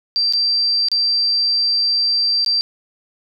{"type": "tone with dropouts", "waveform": "sine", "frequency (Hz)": 4698, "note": "D8", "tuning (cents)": 0, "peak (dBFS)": -14, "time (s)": [0.16, 2.61], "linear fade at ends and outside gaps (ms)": 0, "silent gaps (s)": [[0.325, 0.335], [0.885, 0.916], [2.447, 2.462]], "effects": []}